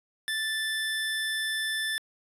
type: tone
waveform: 25% pulse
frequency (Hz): 1760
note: A6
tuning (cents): 0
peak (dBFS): -24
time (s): 0.28-1.98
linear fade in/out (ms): 0
effects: resampled to 32000 Hz